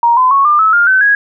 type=tone with pitch steps; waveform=sine; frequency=940 / 1019.2 / 1105 / 1198.1 / 1299 / 1408.4 / 1527 / 1655.7 Hz; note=A#5 / C6 / C#6 / D6 / E6 / F6 / G6 / G#6; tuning=+14 / -46 / -6 / +34 / -26 / +14 / -46 / -6 cents; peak=-6 dBFS; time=0.03-1.15 s; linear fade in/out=2 ms; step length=140 ms; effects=none